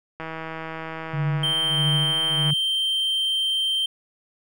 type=click train; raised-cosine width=0.5 ms; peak=-18 dBFS; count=372; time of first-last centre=0.2-2.504 s; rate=161 Hz
type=tone with tremolo; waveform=sine; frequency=147.6 Hz; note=D3; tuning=9 cents sharp; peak=-20 dBFS; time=1.13-2.54 s; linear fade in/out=10 ms; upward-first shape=sine; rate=1.6 Hz; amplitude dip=95%
type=tone; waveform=triangle; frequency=3136 Hz; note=G7; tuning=in tune; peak=-19 dBFS; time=1.43-3.86 s; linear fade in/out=5 ms
effects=none